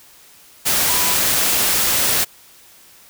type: tone in noise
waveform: sine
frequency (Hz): 987.8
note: B5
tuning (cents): 0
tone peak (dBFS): -28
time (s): 0.88-1.15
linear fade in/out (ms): 20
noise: white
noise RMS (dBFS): -17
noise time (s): 0.65-2.25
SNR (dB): -14
effects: white hiss -47 dBFS RMS until 3.09 s